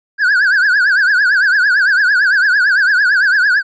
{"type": "tone with vibrato", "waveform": "triangle", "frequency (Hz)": 1568, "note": "G6", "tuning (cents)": 0, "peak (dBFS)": -7, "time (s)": [0.18, 3.63], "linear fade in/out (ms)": 50, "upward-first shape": "triangle", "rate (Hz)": 8.9, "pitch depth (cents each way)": 180, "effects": ["resampled to 16000 Hz"]}